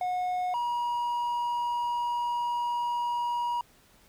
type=tone pair in turn; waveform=triangle; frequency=727 / 957.8 Hz; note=F#5 / A#5; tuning=-31 / +47 cents; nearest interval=perfect fourth; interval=478 cents; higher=second; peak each=-25 dBFS; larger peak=neither; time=0.01-0.54 / 0.54-3.61 s; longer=second; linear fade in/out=2 ms; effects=pink hiss -60 dBFS RMS until 4.08 s